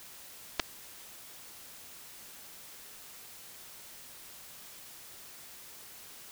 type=clicks; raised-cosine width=0.2 ms; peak=-10 dBFS; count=2; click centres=0.596 / 0.599 s; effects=white hiss -50 dBFS RMS until 6.31 s